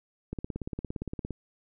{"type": "click train", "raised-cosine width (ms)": 3, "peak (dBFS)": -21, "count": 18, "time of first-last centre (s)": [0.33, 1.307], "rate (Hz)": 17.4, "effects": []}